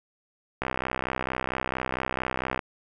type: click train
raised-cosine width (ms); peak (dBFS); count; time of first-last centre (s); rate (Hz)
0.5; -12; 128; 0.62-2.592; 64.4
effects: none